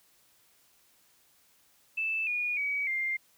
sine tone with pitch steps, 2637 / 2446 / 2269 / 2105 Hz, E7 / D#7 / C#7 / C7, 0 / -30 / +40 / +10 cents, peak -28 dBFS, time 1.97-3.17 s, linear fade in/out 10 ms, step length 300 ms, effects white hiss -65 dBFS RMS until 3.37 s

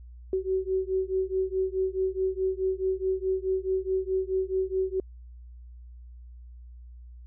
sine beating tone pair, 375.6 / 380.3 Hz, F#4 / F#4, +26 / +48 cents, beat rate 4.7 Hz, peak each -28 dBFS, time 0.33-5 s, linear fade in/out 2 ms, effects added 60 Hz sine -43 dBFS peak until 7.26 s

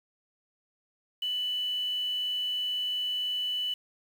sine tone with quantisation, 2979 Hz, F#7, 11 cents sharp, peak -28 dBFS, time 1.22-3.74 s, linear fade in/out 5 ms, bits 8, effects none

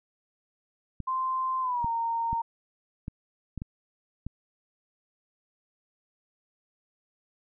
clicks, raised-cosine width 5 ms, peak -22 dBFS, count 7, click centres 1.003 / 1.845 / 2.33 / 3.081 / 3.577 / 3.619 / 4.266 s
sine tone with pitch glide, 1041 to 922.1 Hz, C6 to A#5, -9 to -19 cents, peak -26 dBFS, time 1.07-2.42 s, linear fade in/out 10 ms, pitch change -210 cents, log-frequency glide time 1.61-1.88 s
effects none

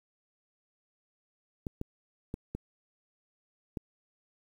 clicks, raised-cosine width 3 ms, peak -22 dBFS, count 5, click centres 1.668 / 1.814 / 2.341 / 2.55 / 3.772 s, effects 9-bit

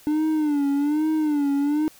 triangle tone with vibrato, 296.7 Hz, D4, 18 cents sharp, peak -17 dBFS, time 0.07-1.88 s, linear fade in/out 0 ms, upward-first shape sine, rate 1.2 Hz, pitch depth 99 cents each way, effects white hiss -51 dBFS RMS until 1.99 s

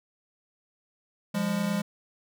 square tone pair together, 174.61 / 204 Hz, F3 / G#3, 0 / -31 cents, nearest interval minor third, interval 269 cents, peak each -31 / -28 dBFS, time 1.34-1.82 s, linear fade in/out 10 ms, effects none

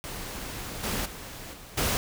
pink noise with level steps, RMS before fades -37 / -30 / -41 / -46 / -26 dBFS, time 0.04-1.97 s, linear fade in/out 0 ms, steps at 0.83 / 1.05 / 1.53 / 1.77 s, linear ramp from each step 10 ms, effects none

